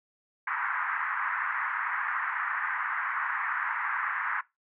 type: band-pass noise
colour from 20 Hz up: white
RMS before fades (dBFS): -31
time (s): 0.47-4.41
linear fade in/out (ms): 5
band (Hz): 950 to 1900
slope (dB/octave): 48
effects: noise-tail reverb RT60 0.2 s tail -20 dB re dry